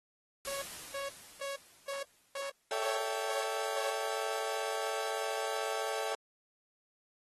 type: noise with exponential decay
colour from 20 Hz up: white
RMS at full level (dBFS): -41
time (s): 0.45-3.08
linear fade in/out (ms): 0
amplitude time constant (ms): 570
type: tone bursts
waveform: sawtooth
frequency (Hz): 554.4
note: C#5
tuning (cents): 0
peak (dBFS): -33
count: 8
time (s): 0.47-3.91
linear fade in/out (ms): 5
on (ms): 150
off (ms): 320
type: chord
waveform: 30% pulse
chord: A dominant seventh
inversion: none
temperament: equal with one note detuned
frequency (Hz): 440 / 565.4 / 659.3 / 784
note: A4 / C#5 / E5 / G5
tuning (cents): 0 / +34 / 0 / 0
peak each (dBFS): -36 / -37 / -37 / -37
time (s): 2.71-6.15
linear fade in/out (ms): 2
effects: AAC 32 kbps